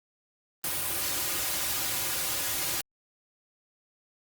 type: noise with comb filter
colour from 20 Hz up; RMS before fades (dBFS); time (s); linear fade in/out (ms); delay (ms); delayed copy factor
white; -30; 0.64-2.81; 2; 4.5; -0.85
effects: Opus 32 kbps